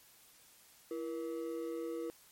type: ring-modulated tone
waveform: triangle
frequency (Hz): 405.6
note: G#4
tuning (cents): -41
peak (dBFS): -32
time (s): 0.91-2.1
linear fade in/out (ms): 0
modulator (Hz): 71.3
effects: white hiss -62 dBFS RMS until 2.31 s + MP3 64 kbps